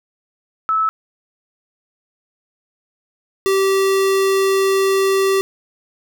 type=tone pair in turn; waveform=sine / square; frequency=1304 / 387.7 Hz; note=E6 / G4; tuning=-19 / -19 cents; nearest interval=octave + major sixth; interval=2100 cents; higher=first; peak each=-14 dBFS; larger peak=neither; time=0.69-0.89 / 3.46-5.41 s; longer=second; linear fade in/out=0 ms; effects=none